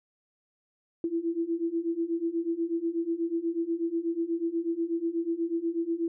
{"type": "beating tone pair", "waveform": "sine", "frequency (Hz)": [329.6, 337.8], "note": ["E4", "E4"], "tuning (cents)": [0, 42], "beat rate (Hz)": 8.2, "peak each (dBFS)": [-31, -29], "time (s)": [1.04, 6.08], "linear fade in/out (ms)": 2, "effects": []}